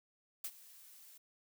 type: noise with ADSR envelope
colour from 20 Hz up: blue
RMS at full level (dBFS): -39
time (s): 0.44-1.18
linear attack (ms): 4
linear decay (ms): 59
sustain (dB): -19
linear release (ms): 8
effects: none